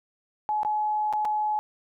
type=tone with dropouts; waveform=sine; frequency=849 Hz; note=G#5; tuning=38 cents sharp; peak=-23 dBFS; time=0.49-1.59 s; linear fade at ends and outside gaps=0 ms; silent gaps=0.632-0.649 / 1.127-1.135 / 1.249-1.253 s; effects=none